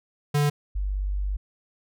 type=tone pair in turn; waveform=square / sine; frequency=146 / 48.84 Hz; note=D3 / G1; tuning=-10 / -6 cents; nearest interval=octave + perfect fifth; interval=1896 cents; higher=first; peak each=-20 / -24 dBFS; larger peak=first; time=0.34-0.5 / 0.75-1.37 s; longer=second; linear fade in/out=10 ms; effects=none